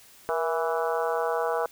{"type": "harmonic tone with a mistuned harmonic", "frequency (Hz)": 164.81, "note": "E3", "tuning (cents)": 0, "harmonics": [3, 4, 5, 6, 7, 8, 9], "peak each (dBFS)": [-28, -30, -32, -34, -35, -36, -37], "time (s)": [0.29, 1.66], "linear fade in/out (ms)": 0, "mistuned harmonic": 3, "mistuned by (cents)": -54, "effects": ["white hiss -53 dBFS RMS until 1.71 s"]}